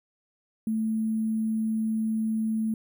sine tone with sample-and-hold, 220 Hz, A3, in tune, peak -24 dBFS, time 0.67-2.74 s, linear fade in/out 2 ms, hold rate 11025 Hz, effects none

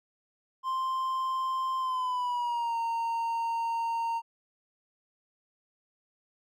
triangle tone with pitch glide, 1046.5 to 921.6 Hz, C6 to A#5, 0 to -20 cents, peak -26 dBFS, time 0.63-4.22 s, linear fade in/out 50 ms, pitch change -220 cents, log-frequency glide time 1.78-2.77 s, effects none

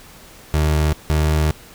30% pulse tone pair in turn, 76.5 / 76.93 Hz, D#2 / D#2, -29 / -19 cents, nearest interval unison, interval 10 cents, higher second, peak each -12 dBFS, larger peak neither, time 0.54-0.93 / 1.1-1.51 s, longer second, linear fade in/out 0 ms, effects pink hiss -43 dBFS RMS until 1.74 s

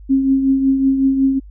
sine tone with tremolo, 269 Hz, C4, 48 cents sharp, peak -9 dBFS, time 0.09-1.4 s, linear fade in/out 20 ms, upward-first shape triangle, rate 5.4 Hz, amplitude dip 55%, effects added 50 Hz sine -35 dBFS peak until 1.5 s

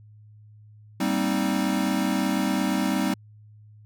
square chord, C minor seventh, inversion second, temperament equal, 196 / 233.1 / 261.6 / 311.1 Hz, G3 / Bb3 / C4 / Eb4, 0 / 0 / 0 / 0 cents, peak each -27 / -32 / -28 / -29 dBFS, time 1-3.14 s, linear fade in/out 5 ms, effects added 106 Hz sine -47 dBFS peak until 3.85 s

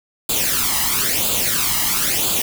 white noise with flanger, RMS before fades -19 dBFS, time 0.29-2.42 s, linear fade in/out 5 ms, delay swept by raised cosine 0.26 to 1.01 ms, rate 1 Hz, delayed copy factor +0.7, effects none

